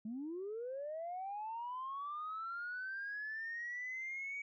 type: linear sweep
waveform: sine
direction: up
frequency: 207.7 to 2268 Hz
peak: -39 dBFS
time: 0.05-4.42 s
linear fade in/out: 5 ms
effects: tanh soft clip ceiling -36 dBFS